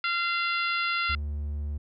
harmonic tone, 689 Hz, F5, 24 cents flat, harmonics 2 / 3 / 4 / 5 / 6 / 7, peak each -28 / -31 / -32 / -37 / -38 / -41 dBFS, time 0.04-1.15 s, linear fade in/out 2 ms
triangle tone, 73.42 Hz, D2, in tune, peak -27 dBFS, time 1.09-1.78 s, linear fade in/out 10 ms
effects none

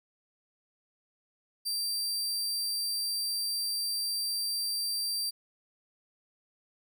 sawtooth tone, 4699 Hz, D8, in tune, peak -27 dBFS, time 1.65-5.31 s, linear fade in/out 20 ms, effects none

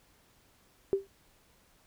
sine tone with exponential decay, 392 Hz, G4, in tune, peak -20 dBFS, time 0.93-1.07 s, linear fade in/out 0 ms, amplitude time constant 30 ms, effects pink hiss -65 dBFS RMS until 1.86 s

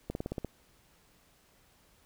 slowing click train, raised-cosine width 2 ms, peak -21 dBFS, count 7, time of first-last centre 0.1-0.447 s, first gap 51 ms, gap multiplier 1.05, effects pink hiss -65 dBFS RMS until 2.05 s

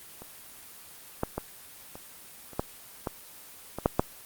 clicks, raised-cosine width 1 ms, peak -28 / -12 / -15 / -27 / -30 / -11 / -15 / -19 / -6 / -6 dBFS, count 10, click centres 0.22 / 1.234 / 1.38 / 1.955 / 2.533 / 2.595 / 3.072 / 3.786 / 3.859 / 3.995 s, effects white hiss -48 dBFS RMS until 4.25 s + Opus 24 kbps

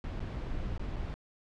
brown noise with dropouts, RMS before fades -36 dBFS, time 0.04-1.14 s, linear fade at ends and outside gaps 0 ms, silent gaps 0.194-0.204 / 0.778-0.795 / 0.959-0.965 s, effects low-pass 4000 Hz 12 dB/octave

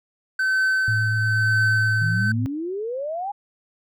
triangle tone with tremolo, 1532 Hz, G6, 40 cents flat, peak -15 dBFS, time 0.39-2.32 s, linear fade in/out 5 ms, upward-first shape triangle, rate 1 Hz, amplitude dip 50%
sine tone with vibrato, 110 Hz, A2, in tune, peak -21 dBFS, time 0.88-2.46 s, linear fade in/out 0 ms, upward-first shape square, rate 8.4 Hz, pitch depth 13 cents each way
sine exponential sweep, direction up, 146.83 to 833 Hz, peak -25 dBFS, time 2.01-3.32 s, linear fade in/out 10 ms
effects none

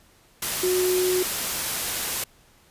sine tone in noise, 366 Hz, F#4, 19 cents flat, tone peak -20 dBFS, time 0.63-1.23 s, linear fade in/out 5 ms, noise white, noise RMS -27 dBFS, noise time 0.42-2.24 s, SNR +4 dB, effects pink hiss -57 dBFS RMS until 2.7 s + resampled to 32000 Hz

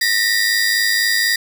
40% pulse tone cluster, 1837 / 1941 / 4826 Hz, A#6 / B6 / D8, -26 / -31 / +46 cents, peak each -18 dBFS, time 0.01-1.36 s, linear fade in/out 5 ms, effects none

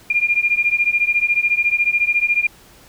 sine beating tone pair, 2401 / 2415 Hz, D7 / D7, +38 / +48 cents, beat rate 14 Hz, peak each -18 / -17 dBFS, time 0.1-2.47 s, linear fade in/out 5 ms, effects pink hiss -47 dBFS RMS until 2.88 s

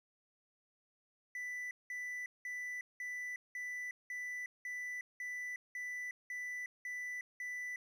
triangle tone bursts, 1984 Hz, B6, 7 cents sharp, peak -38 dBFS, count 12, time 1.35-7.76 s, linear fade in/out 2 ms, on 360 ms, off 190 ms, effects none

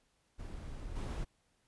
brown noise with level steps, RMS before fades -44 / -37 dBFS, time 0.38-1.25 s, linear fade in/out 20 ms, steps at 0.95 s, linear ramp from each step 20 ms, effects pink hiss -75 dBFS RMS until 1.67 s + resampled to 24000 Hz

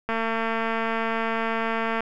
click train, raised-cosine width 0.5 ms, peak -12 dBFS, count 434, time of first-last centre 0.09-2.006 s, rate 226 Hz, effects none

